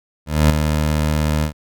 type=tone with ADSR envelope; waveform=20% pulse; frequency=76.4 Hz; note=D#2; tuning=31 cents flat; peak=-4 dBFS; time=0.26-1.53 s; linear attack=240 ms; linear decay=8 ms; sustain=-7 dB; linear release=97 ms; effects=none